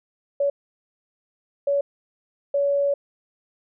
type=tone bursts at uneven times; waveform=sine; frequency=565 Hz; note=C#5; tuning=33 cents sharp; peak=-18 dBFS; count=3; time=0.4-0.5 / 1.67-1.81 / 2.54-2.94 s; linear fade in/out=5 ms; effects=none